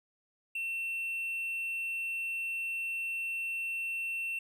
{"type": "tone", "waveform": "triangle", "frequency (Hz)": 2700, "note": "E7", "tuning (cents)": 41, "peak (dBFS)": -31, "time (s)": [0.55, 4.39], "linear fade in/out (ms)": 5, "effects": []}